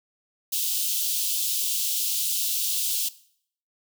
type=high-pass noise; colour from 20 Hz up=white; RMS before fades=-26 dBFS; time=0.52-3.09 s; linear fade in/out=10 ms; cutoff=2900 Hz; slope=48 dB/octave; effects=noise-tail reverb RT60 0.6 s tail -18 dB re dry